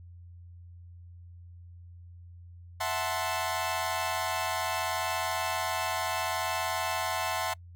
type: chord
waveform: sawtooth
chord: F# half-diminished seventh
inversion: third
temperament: equal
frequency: 659.3 / 740 / 880 / 1046.5 Hz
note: E5 / F#5 / A5 / C6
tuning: 0 / 0 / 0 / 0 cents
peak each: -31 dBFS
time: 2.8-7.54 s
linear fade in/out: 10 ms
effects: noise-tail reverb RT60 0.1 s tail -26 dB re dry + added 87 Hz sine -46 dBFS peak until 7.75 s